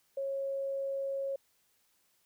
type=tone; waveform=sine; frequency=547 Hz; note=C#5; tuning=23 cents flat; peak=-32 dBFS; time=0.17-1.36 s; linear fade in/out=5 ms; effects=white hiss -72 dBFS RMS until 2.25 s